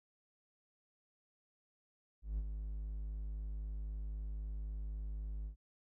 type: tone with ADSR envelope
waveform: triangle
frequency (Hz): 51.91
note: G#1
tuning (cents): 0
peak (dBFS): -31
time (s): 2.22-5.56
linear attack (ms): 160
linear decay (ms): 45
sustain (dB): -6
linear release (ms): 100
effects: none